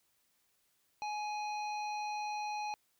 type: harmonic tone with a mistuned harmonic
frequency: 830.6 Hz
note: G#5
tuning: in tune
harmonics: 1 / 3 / 5 / 7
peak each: -36 / -45 / -50 / -55 dBFS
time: 1.02-2.74 s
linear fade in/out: 0 ms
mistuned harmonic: 1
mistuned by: +21 cents
effects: white hiss -75 dBFS RMS until 2.99 s